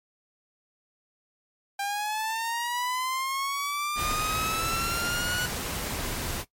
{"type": "linear sweep", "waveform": "sawtooth", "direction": "up", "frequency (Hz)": [793, 1474], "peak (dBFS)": -24, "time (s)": [1.79, 5.46], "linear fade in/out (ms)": 5}
{"type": "noise", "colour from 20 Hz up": "pink", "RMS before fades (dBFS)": -32, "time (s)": [3.95, 6.45], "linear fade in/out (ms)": 50}
{"effects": ["noise-tail reverb RT60 0.1 s tail -17 dB re dry", "MP3 64 kbps"]}